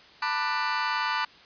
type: chord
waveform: sawtooth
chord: B minor seventh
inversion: third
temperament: just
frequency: 889 / 987.8 / 1185.3 / 1481.6 Hz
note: A5 / B5 / D6 / F#6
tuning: +18 / 0 / +16 / +2 cents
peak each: -27 dBFS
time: 0.22-1.25 s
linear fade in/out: 5 ms
effects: white hiss -52 dBFS RMS until 1.45 s + resampled to 11025 Hz